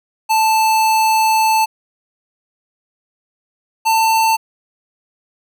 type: tone pair in turn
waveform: square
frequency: 880 / 892.3 Hz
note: A5 / A5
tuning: 0 / +24 cents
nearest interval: unison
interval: 24 cents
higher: second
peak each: -12 dBFS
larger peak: neither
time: 0.29-1.66 / 3.85-4.37 s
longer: first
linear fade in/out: 20 ms
effects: none